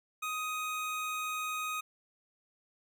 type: tone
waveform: 25% pulse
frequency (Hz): 1251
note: D#6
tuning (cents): +9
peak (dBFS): -30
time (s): 0.22-1.81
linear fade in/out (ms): 10
effects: none

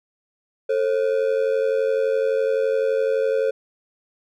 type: ring-modulated tone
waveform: triangle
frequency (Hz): 490.6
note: B4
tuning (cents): -12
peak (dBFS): -13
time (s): 0.69-3.51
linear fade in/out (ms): 10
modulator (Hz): 45.9
effects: none

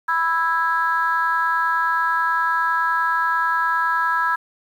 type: chord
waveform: sine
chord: E major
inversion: second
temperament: just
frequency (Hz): 988.9 / 1318.5 / 1648.1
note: B5 / E6 / G#6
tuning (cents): +2 / 0 / -14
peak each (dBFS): -21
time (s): 0.08-4.36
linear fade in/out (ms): 10
effects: tanh soft clip ceiling -8 dBFS + 8-bit

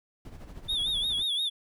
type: noise with tremolo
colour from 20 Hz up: brown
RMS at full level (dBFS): -41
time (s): 0.25-1.23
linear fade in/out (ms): 2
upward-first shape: sine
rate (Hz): 13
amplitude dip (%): 60
type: tone with vibrato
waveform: triangle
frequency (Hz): 3531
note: A7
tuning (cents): +5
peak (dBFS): -25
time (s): 0.68-1.5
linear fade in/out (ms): 20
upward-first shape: sine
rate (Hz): 5.7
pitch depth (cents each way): 110
effects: none

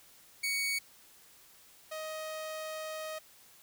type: tone pair in turn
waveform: sawtooth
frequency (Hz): 2235 / 627.2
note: C#7 / D#5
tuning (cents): +14 / +14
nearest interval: octave + minor seventh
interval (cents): 2200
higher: first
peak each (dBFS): -27 / -34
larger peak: first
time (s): 0.43-0.79 / 1.91-3.19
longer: second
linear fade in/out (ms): 10
effects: white hiss -59 dBFS RMS until 3.62 s

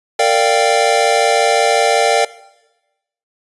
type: chord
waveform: square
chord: G minor seventh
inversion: first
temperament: equal with one note detuned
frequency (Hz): 458.4 / 587.3 / 698.5 / 784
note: Bb4 / D5 / F5 / G5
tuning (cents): -29 / 0 / 0 / 0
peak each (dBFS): -17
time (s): 0.19-2.25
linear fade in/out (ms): 5
effects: noise-tail reverb RT60 1.0 s tail -19 dB re dry + resampled to 24000 Hz

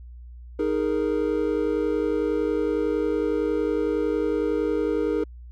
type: chord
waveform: triangle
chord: D# suspended fourth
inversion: none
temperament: equal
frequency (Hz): 311.1 / 415.3 / 466.2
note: D#4 / G#4 / A#4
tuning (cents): 0 / 0 / 0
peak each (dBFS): -24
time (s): 0.59-5.24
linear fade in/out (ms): 5
effects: added 60 Hz sine -39 dBFS peak until 5.51 s

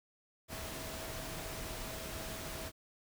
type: tone in noise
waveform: sine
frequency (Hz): 646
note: E5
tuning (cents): -35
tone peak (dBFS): -50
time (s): 0.48-2.72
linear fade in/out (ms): 50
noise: pink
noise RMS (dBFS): -43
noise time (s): 0.48-2.72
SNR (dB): -10
effects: none

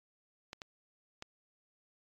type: clicks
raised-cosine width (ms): 0.2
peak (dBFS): -26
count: 3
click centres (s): 0.531 / 0.618 / 1.224
effects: AAC 64 kbps

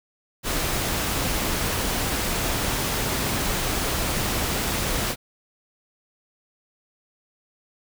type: noise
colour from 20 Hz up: pink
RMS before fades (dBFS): -25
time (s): 0.43-5.16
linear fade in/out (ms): 50
effects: none

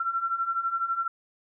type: beating tone pair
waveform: sine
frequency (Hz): 1348 / 1360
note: E6 / F6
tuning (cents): +38 / -46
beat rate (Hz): 12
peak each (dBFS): -31 / -27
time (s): 0-1.08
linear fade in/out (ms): 5
effects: none

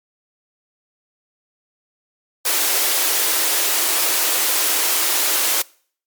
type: high-pass noise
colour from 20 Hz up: white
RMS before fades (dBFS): -18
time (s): 2.45-5.62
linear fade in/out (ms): 5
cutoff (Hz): 290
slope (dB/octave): 96
effects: noise-tail reverb RT60 0.5 s tail -24 dB re dry + MP3 96 kbps

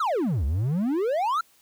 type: exponential two-way sweep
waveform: triangle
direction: down then up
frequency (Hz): 1396.9 to 65.3 to 1396.9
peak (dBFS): -20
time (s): 0-1.41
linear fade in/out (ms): 5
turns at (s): 0.45
effects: white hiss -60 dBFS RMS until 1.61 s

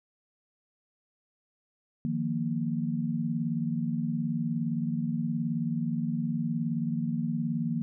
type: chord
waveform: sine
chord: Eb suspended second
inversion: none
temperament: equal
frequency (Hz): 155.56 / 174.61 / 233.1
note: Eb3 / F3 / Bb3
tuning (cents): 0 / 0 / 0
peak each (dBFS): -32 / -33 / -30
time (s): 2.05-7.82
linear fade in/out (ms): 0
effects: none

